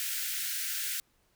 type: high-pass noise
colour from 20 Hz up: white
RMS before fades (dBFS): -34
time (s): 0-1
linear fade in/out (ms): 0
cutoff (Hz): 1400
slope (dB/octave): 96
effects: pink hiss -70 dBFS RMS until 1.35 s